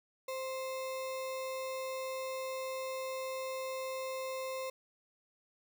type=tone with sample-and-hold; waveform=sine; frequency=523.3 Hz; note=C5; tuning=in tune; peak=-36 dBFS; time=0.28-4.7 s; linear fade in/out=5 ms; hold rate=1575 Hz; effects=none